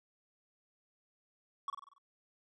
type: tone with echo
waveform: triangle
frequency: 1120 Hz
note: C#6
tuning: 18 cents sharp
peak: -32 dBFS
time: 1.68-1.7 s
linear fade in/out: 2 ms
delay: 47 ms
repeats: 6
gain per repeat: -5 dB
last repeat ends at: 1.982 s
effects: resampled to 22050 Hz